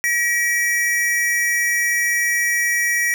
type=tone pair together; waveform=square; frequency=1916.2 / 2300 Hz; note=A#6 / D7; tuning=+47 / -37 cents; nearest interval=minor third; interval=316 cents; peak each=-18 / -25 dBFS; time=0.04-3.14 s; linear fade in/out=0 ms; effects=none